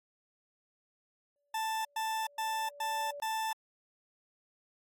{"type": "tone with exponential growth", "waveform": "sine", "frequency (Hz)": 576, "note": "D5", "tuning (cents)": -34, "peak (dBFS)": -40, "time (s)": [1.36, 3.2], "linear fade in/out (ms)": 0, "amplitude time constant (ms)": 400}
{"type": "tone bursts", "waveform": "40% pulse", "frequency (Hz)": 883, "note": "A5", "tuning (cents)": 6, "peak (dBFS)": -31, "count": 5, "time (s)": [1.54, 3.53], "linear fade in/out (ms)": 5, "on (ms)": 310, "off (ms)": 110}
{"effects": ["AAC 64 kbps"]}